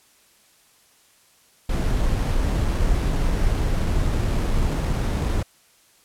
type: noise with sample-and-hold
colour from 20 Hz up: brown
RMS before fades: -21 dBFS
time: 1.69-5.43 s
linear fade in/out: 5 ms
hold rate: 7350 Hz
effects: white hiss -57 dBFS RMS until 6.04 s + low-pass 12000 Hz 12 dB/octave